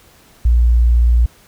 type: tone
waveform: sine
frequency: 59 Hz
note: A#1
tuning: 22 cents sharp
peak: -8 dBFS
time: 0.45-1.26 s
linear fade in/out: 5 ms
effects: pink hiss -48 dBFS RMS until 1.47 s

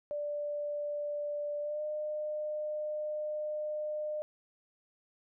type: tone with pitch glide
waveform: sine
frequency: 587.3 to 605.6 Hz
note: D5 to D#5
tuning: 0 to -47 cents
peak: -33 dBFS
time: 0.11-4.22 s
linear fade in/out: 0 ms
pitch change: +53 cents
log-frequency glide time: 1.61-1.82 s
effects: none

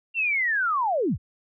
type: linear sweep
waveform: sine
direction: down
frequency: 2766 to 39.55 Hz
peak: -21 dBFS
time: 0.14-1.18 s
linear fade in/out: 50 ms
effects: none

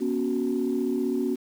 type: chord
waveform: sine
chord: B suspended second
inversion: none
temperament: equal with one note detuned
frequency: 241.6 / 277.2 / 370 Hz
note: B3 / C#4 / F#4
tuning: -38 / 0 / 0 cents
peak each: -27 dBFS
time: 0-1.36 s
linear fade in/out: 20 ms
effects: tanh soft clip ceiling -16 dBFS + 8-bit

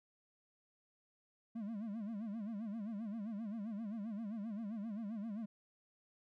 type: tone with vibrato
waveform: triangle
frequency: 214.8 Hz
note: A3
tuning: 41 cents flat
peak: -38 dBFS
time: 1.55-5.46 s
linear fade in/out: 10 ms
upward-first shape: sine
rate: 7.6 Hz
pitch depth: 150 cents each way
effects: none

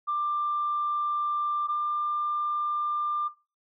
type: tone pair in turn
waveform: sine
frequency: 1186 / 1193.6 Hz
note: D6 / D6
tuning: +17 / +28 cents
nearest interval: unison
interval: 11 cents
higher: second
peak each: -24 dBFS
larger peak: neither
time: 0.07-1.68 / 1.68-3.29 s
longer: neither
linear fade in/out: 20 ms
effects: noise-tail reverb RT60 0.3 s tail -19 dB re dry + tanh soft clip ceiling -20 dBFS

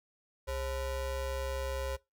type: ring-modulated tone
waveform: square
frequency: 235.9 Hz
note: A#3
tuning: 21 cents sharp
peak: -31 dBFS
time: 0.47-1.97 s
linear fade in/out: 20 ms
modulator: 301 Hz
effects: noise-tail reverb RT60 0.2 s tail -21 dB re dry

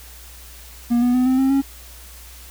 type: tone with pitch steps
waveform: triangle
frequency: 238.5 / 245.2 / 252.1 / 259.2 / 266.5 / 274 Hz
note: A#3 / B3 / B3 / C4 / C4 / C#4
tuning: +40 / -12 / +36 / -16 / +32 / -20 cents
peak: -12 dBFS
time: 0.9-1.62 s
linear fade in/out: 20 ms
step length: 120 ms
effects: added 60 Hz sine -41 dBFS peak until 2.5 s + white hiss -43 dBFS RMS until 2.5 s

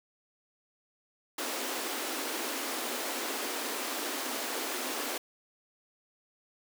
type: high-pass noise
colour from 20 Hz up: pink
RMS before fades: -35 dBFS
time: 1.38-5.18 s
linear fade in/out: 5 ms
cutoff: 240 Hz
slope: 96 dB/octave
effects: none

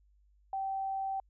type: tone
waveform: sine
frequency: 775 Hz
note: G5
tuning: 20 cents flat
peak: -32 dBFS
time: 0.53-1.2 s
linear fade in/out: 2 ms
effects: added 50 Hz sine -63 dBFS peak until 1.29 s

